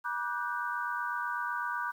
sine chord, G major seventh, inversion first, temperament equal with one note detuned, 962.4 / 1174.7 / 1480 / 1568 Hz, B5 / D6 / F#6 / G6, -45 / 0 / 0 / 0 cents, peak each -36 / -37 / -36 / -39 dBFS, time 0.04-1.92 s, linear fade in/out 20 ms, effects 10-bit

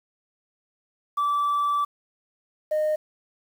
sine tone pair in turn, 1160 / 614.1 Hz, D6 / D#5, -22 / -23 cents, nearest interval major seventh, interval 1101 cents, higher first, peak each -19 dBFS, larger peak neither, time 1.17-1.85 / 2.71-2.96 s, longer first, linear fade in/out 10 ms, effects tanh soft clip ceiling -18 dBFS + 8-bit

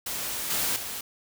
white noise with level steps, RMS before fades -32 / -27 / -35 dBFS, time 0.06-1.01 s, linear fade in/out 5 ms, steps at 0.5 / 0.76 s, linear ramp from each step 2 ms, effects none

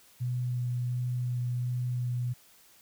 sine tone with vibrato, 123.47 Hz, B2, in tune, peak -28 dBFS, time 0.2-2.34 s, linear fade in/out 20 ms, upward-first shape sine, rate 1.4 Hz, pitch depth 10 cents each way, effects white hiss -59 dBFS RMS until 2.81 s

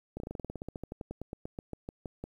slowing click train, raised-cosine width 2 ms, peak -25 dBFS, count 25, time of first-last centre 0.17-2.24 s, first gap 31 ms, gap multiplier 1.08, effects 10-bit

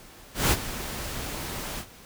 pink noise with ADSR envelope, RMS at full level -20 dBFS, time 0.34-1.86 s, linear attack 170 ms, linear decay 50 ms, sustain -14 dB, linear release 74 ms, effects pink hiss -49 dBFS RMS until 2.05 s

